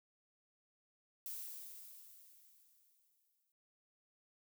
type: noise with exponential decay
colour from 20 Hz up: violet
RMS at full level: -44 dBFS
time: 1.26-3.52 s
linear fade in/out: 1 ms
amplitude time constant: 490 ms
effects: none